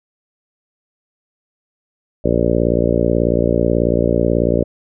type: harmonic tone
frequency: 58.27 Hz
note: A#1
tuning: in tune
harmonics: 1 / 2 / 3 / 4 / 5 / 6 / 7 / 8 / 9 / 10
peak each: -22 / -22 / -22 / -22 / -22 / -22 / -22 / -22 / -22 / -22 dBFS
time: 2.24-4.64 s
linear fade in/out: 10 ms
effects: none